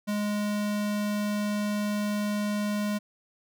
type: tone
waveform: square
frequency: 207.7 Hz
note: G#3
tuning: in tune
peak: -27 dBFS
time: 0.07-2.99 s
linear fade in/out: 20 ms
effects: none